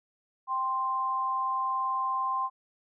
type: tone pair together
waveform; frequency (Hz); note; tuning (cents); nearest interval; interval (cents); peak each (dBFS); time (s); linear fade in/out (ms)
sine; 784 / 1046.5; G5 / C6; 0 / 0; perfect fourth; 500; -35 / -27; 0.47-2.5; 50
effects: none